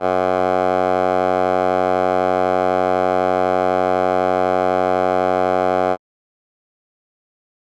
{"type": "tone with band-pass filter", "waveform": "10% pulse", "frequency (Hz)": 92, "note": "F#2", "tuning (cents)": -9, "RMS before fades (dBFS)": -17, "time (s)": [0, 5.97], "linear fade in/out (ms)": 50, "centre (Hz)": 780, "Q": 3.9, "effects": ["Opus 32 kbps"]}